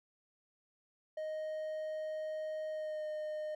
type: tone with pitch glide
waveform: triangle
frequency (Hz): 622.3 to 613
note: D#5 to D#5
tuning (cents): 0 to -26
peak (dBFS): -35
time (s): 1.17-3.55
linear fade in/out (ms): 5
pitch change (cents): -26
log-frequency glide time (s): 2.7-3.06
effects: none